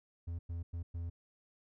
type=tone bursts at uneven times; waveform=triangle; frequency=84.9 Hz; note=F2; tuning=48 cents flat; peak=-35 dBFS; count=4; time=0.27-0.39 / 0.49-0.63 / 0.73-0.83 / 0.94-1.1 s; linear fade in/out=10 ms; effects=none